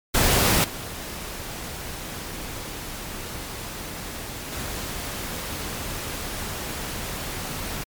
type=noise with level steps; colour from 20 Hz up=pink; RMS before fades=-19 / -34 / -31 dBFS; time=0.14-7.84 s; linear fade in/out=10 ms; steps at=0.64 / 4.52 s; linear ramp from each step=2 ms; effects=MP3 96 kbps